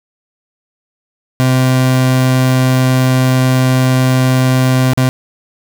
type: tone with dropouts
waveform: 30% pulse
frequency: 129.1 Hz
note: C3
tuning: 23 cents flat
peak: -6 dBFS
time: 1.4-5.09 s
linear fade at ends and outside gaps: 0 ms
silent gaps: 4.934-4.975 s
effects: none